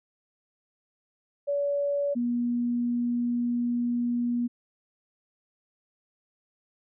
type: tone pair in turn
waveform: sine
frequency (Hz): 570 / 240.4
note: C#5 / B3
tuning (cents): +48 / -46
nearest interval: octave + minor third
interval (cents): 1494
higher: first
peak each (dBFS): -24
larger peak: neither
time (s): 1.47-2.15 / 2.15-4.48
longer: second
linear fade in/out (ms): 20
effects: none